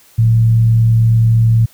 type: tone with frequency modulation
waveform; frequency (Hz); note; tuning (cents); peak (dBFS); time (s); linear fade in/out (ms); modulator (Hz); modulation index
sine; 113.5; A#2; -46; -7; 0.18-1.66; 10; 69.1; 0.22
effects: white hiss -47 dBFS RMS until 1.73 s

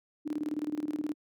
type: tone with tremolo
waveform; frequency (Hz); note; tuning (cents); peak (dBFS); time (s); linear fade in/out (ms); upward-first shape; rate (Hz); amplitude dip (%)
sine; 300.7; D4; +41; -28; 0.25-1.14; 20; square; 19; 80
effects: high-pass 150 Hz 12 dB/octave

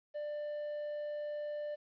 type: tone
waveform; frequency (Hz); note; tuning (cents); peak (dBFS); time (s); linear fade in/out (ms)
triangle; 593; D5; +17; -35; 0.14-1.76; 20
effects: resampled to 11025 Hz + 12-bit

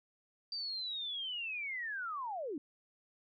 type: linear sweep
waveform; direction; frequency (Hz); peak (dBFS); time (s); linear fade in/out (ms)
sine; down; 4699 to 261.6; -37; 0.52-2.58; 2
effects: none

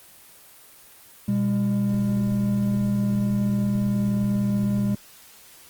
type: tone pair together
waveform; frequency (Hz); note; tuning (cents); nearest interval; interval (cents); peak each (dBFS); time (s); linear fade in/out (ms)
triangle; 122.15 / 201.8; B2 / G#3; -19 / -49; major sixth; 870; -24 / -19; 1.28-4.95; 5
effects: white hiss -49 dBFS RMS until 5.69 s + Opus 24 kbps

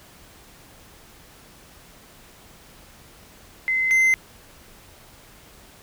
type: tone pair in turn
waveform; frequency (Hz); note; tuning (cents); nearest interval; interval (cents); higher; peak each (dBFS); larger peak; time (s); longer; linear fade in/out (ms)
sine / triangle; 2057 / 2068; C7 / C7; -30 / -21; unison; 9; second; -19 / -13; second; 3.68-3.91 / 3.91-4.14; neither; 0
effects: pink hiss -49 dBFS RMS until 5.82 s

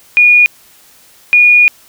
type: tone pair in turn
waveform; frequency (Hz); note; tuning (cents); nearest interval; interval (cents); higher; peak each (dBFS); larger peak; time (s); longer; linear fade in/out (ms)
sine; 2444 / 2444; D#7 / D#7; -32 / -32; unison; 0; neither; -3; neither; 0.17-0.46 / 1.33-1.68; second; 0
effects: white hiss -44 dBFS RMS until 1.88 s

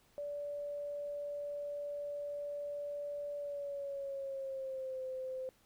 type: tone with pitch glide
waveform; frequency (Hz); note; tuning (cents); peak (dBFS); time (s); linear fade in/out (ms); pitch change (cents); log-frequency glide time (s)
sine; 579 to 518.8; D5 to C5; -25 to -15; -38; 0.18-5.49; 0; -190; 3.36-5.01
effects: pink hiss -69 dBFS RMS until 5.65 s

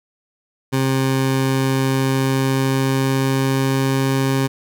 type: tone with pitch glide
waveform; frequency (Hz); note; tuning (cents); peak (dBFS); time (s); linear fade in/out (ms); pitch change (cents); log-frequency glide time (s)
20% pulse; 133.3 to 134.46; C3 to C3; +33 to +48; -11; 0.72-4.48; 20; +15; 1.51-4.09
effects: none

